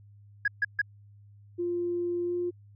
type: tone bursts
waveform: sine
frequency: 1661.2 Hz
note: G#6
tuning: in tune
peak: -21 dBFS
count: 3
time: 0.45-0.817 s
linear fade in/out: 5 ms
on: 29 ms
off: 140 ms
type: tone with pitch glide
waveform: sine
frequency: 349.2 to 352.6 Hz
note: F4 to F4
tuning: 0 to +17 cents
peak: -27 dBFS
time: 1.58-2.51 s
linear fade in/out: 20 ms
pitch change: +17 cents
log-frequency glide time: 2.24-2.35 s
effects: tanh soft clip ceiling -18 dBFS + added 102 Hz sine -51 dBFS peak until 2.75 s